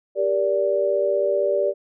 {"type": "tone cluster", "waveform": "sine", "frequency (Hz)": [395.2, 470.9, 581], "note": ["G4", "A#4", "D5"], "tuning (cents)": [14, 18, -19], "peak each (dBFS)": [-23, -26, -20], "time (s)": [0.15, 1.74], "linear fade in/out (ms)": 50, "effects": []}